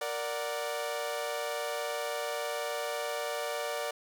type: chord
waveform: sawtooth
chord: Bb augmented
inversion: none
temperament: equal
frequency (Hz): 466.2 / 587.3 / 740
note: Bb4 / D5 / F#5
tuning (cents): 0 / 0 / 0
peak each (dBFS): -34 / -31 / -36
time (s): 0.01-3.91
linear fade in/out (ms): 5
effects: none